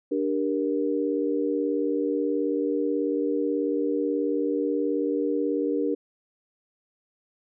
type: chord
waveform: sine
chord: G minor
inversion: second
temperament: just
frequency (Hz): 294 / 392 / 470.4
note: D4 / G4 / Bb4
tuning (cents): +2 / 0 / +16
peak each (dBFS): -26 / -29 / -27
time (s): 0.11-5.95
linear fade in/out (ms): 10
effects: none